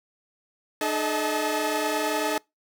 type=tone cluster; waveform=sawtooth; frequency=302.5 / 428.5 / 633 / 867 Hz; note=D#4 / A4 / D#5 / A5; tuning=-49 / -46 / +30 / -26 cents; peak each=-26 dBFS; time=0.81-2.38 s; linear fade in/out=2 ms; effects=noise-tail reverb RT60 0.2 s tail -25 dB re dry